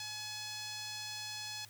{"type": "tone with band-pass filter", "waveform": "sawtooth", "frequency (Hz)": 850, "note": "G#5", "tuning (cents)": 40, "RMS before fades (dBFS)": -43, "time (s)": [0, 1.65], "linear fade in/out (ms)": 2, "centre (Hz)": 4800, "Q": 1.8, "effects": ["added 107 Hz sine -58 dBFS peak until 1.69 s", "white hiss -59 dBFS RMS until 1.69 s"]}